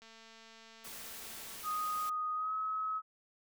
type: click train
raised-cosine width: 0.2 ms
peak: -39 dBFS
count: 358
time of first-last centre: 0.02-1.607 s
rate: 225 Hz
type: noise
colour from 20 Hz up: white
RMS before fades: -47 dBFS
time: 0.84-2.1 s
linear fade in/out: 10 ms
type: tone with pitch glide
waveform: sine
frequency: 1244.5 to 1281.7 Hz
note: D#6 to E6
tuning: 0 to -49 cents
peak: -33 dBFS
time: 1.63-3.02 s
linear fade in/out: 50 ms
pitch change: +51 cents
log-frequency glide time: 2.35-2.53 s
effects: none